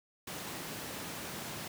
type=high-pass noise; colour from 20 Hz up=pink; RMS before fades=-42 dBFS; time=0.27-1.68 s; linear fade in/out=5 ms; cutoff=130 Hz; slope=12 dB/octave; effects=none